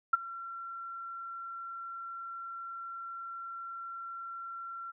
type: tone with ADSR envelope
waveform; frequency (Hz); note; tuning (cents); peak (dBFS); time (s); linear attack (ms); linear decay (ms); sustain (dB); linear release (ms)
sine; 1362; F6; -44; -18; 0.13-4.92; 7; 20; -21; 22
effects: none